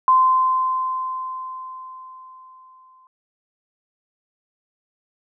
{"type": "tone with exponential decay", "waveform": "sine", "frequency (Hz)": 1035, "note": "C6", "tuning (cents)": -19, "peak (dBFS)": -10, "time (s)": [0.08, 3.07], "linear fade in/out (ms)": 1, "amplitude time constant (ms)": 650, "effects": []}